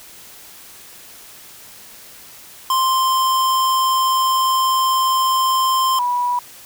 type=tone pair in turn; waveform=square / sine; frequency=1046.5 / 977.6 Hz; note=C6 / B5; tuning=0 / -18 cents; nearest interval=minor second; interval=118 cents; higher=first; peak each=-15 / -16 dBFS; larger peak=first; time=2.7-5.99 / 5.99-6.39 s; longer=first; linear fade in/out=2 ms; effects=white hiss -41 dBFS RMS until 6.65 s